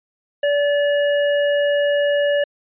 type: tone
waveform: square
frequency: 577 Hz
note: D5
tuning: 31 cents flat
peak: -16 dBFS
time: 0.43-2.44 s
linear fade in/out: 5 ms
effects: resampled to 8000 Hz